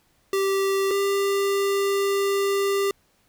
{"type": "tone pair in turn", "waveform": "square", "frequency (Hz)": [390.3, 396.7], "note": ["G4", "G4"], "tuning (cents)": [-8, 21], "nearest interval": "unison", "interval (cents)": 29, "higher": "second", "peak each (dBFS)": -21, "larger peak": "neither", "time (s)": [[0.33, 0.91], [0.91, 2.91]], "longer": "second", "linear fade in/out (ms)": 2, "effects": ["pink hiss -64 dBFS RMS until 3.28 s"]}